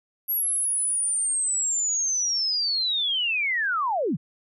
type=linear sweep; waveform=sine; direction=down; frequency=11640 to 112.6 Hz; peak=-22 dBFS; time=0.28-4.17 s; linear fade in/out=20 ms; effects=none